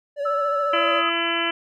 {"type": "tone with vibrato", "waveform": "triangle", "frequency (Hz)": 573, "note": "D5", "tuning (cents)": -43, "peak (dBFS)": -21, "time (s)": [0.16, 1.03], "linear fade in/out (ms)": 50, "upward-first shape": "triangle", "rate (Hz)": 14, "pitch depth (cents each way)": 48}
{"type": "tone with pitch glide", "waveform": "sine", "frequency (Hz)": [1318.5, 1274.3], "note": ["E6", "D#6"], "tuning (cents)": [0, 41], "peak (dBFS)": -22, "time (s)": [0.25, 1.1], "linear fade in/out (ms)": 10, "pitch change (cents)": -59, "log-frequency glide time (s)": [0.66, 0.92]}
{"type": "harmonic tone", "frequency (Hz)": 336.3, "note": "E4", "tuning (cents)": 35, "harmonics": [1, 2, 3, 4, 5, 6, 7, 8, 9], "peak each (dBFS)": [-29, -31, -31, -29, -29, -31, -29, -32, -27], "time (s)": [0.73, 1.51], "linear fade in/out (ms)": 5}
{"effects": []}